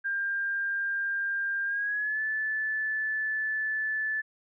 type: tone with pitch glide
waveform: sine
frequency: 1598 to 1742.6 Hz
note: G6 to A6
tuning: +33 to -17 cents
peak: -27 dBFS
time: 0.04-4.22 s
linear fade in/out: 20 ms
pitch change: +150 cents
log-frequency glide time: 1.65-2.21 s
effects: none